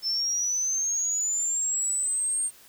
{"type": "linear sweep", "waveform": "sine", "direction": "up", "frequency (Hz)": [5274, 8710], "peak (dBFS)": -24, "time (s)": [0.02, 2.51], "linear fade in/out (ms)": 50, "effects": ["white hiss -53 dBFS RMS until 2.68 s"]}